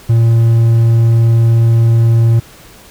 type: tone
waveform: triangle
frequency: 115.1 Hz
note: A#2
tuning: 22 cents flat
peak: -4 dBFS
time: 0.09-2.4 s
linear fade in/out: 10 ms
effects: pink hiss -39 dBFS RMS until 2.9 s